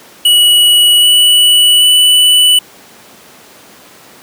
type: tone with pitch steps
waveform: square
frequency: 2930 / 2952 / 2974 Hz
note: F#7 / F#7 / F#7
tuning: -18 / -5 / +8 cents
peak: -5 dBFS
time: 0.25-2.59 s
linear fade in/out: 5 ms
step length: 780 ms
effects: pink hiss -38 dBFS RMS until 4.22 s + high-pass 200 Hz 12 dB/octave